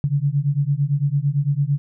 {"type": "beating tone pair", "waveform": "sine", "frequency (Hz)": [138.2, 147.1], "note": ["C#3", "D3"], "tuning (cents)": [-5, 3], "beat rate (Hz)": 8.9, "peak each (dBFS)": -20, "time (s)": [0.04, 1.78], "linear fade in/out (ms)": 0, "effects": []}